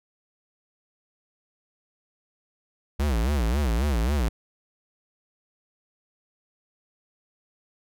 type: tone with vibrato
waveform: square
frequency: 64 Hz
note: C2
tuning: 38 cents flat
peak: -22 dBFS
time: 2.99-4.29 s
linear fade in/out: 10 ms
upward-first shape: sine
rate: 3.7 Hz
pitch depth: 270 cents each way
effects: none